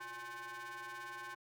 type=ring-modulated tone; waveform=35% pulse; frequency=234.8 Hz; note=A#3; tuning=13 cents sharp; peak=-40 dBFS; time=0-1.35 s; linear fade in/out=10 ms; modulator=1300 Hz; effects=high-pass 150 Hz 12 dB/octave